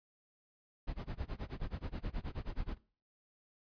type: noise with tremolo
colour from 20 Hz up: brown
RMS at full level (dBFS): -37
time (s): 0.87-2.78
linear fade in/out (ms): 10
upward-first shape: sine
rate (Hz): 9.4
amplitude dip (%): 100
effects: noise-tail reverb RT60 0.4 s tail -20 dB re dry + resampled to 11025 Hz